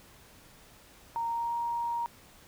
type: tone with pitch glide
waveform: sine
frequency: 927 to 939.9 Hz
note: A#5 to A#5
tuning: -10 to +14 cents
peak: -29 dBFS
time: 1.16-2.06 s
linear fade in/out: 0 ms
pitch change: +24 cents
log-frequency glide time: 1.27-1.55 s
effects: pink hiss -56 dBFS RMS until 2.47 s